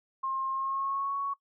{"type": "tone with pitch glide", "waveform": "sine", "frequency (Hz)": [1066, 1113.8], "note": ["C6", "C#6"], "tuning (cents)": [32, 8], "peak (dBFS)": -29, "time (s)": [0.23, 1.34], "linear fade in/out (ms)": 10, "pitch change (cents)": 76, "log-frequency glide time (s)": [0.51, 1.16], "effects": ["noise-tail reverb RT60 0.1 s tail -20 dB re dry"]}